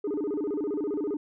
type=tone with vibrato; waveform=sine; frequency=351.1 Hz; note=F4; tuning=9 cents sharp; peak=-25 dBFS; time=0.04-1.17 s; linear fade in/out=5 ms; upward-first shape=square; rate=15 Hz; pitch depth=280 cents each way; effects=tanh soft clip ceiling -25 dBFS